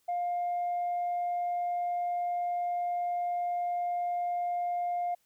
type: tone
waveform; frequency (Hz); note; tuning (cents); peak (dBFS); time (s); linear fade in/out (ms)
sine; 705; F5; +16; -27; 0.08-5.15; 10
effects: tanh soft clip ceiling -26 dBFS + white hiss -72 dBFS RMS until 5.25 s